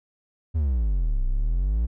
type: exponential two-way sweep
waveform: triangle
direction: down then up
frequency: 83.8 to 30.42 to 60.7 Hz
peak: -18 dBFS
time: 0.54-1.87 s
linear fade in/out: 20 ms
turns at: 1.25 s
effects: none